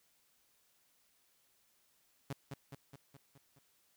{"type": "tone with echo", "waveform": "sawtooth", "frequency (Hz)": 138.4, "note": "C#3", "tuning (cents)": -2, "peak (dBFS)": -34, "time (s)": [2.3, 2.33], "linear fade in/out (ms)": 5, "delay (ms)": 210, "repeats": 6, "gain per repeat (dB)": -4, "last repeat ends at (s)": 3.59, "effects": ["white hiss -73 dBFS RMS until 3.96 s"]}